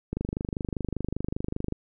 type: click train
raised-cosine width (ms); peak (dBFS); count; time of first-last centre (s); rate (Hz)
3; -16; 41; 0.13-1.724; 25.1
effects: none